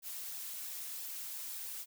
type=noise with flanger; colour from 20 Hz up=blue; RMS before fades=-43 dBFS; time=0.02-1.86 s; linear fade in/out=50 ms; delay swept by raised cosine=1.1 to 4.9 ms; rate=3 Hz; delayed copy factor=+0.5; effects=none